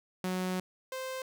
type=tone pair in turn; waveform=sawtooth; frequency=184.2 / 521 Hz; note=F#3 / C5; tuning=-7 / -7 cents; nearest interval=octave + tritone; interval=1800 cents; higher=second; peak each=-27 / -32 dBFS; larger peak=first; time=0.24-0.6 / 0.92-1.22 s; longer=first; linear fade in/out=2 ms; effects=none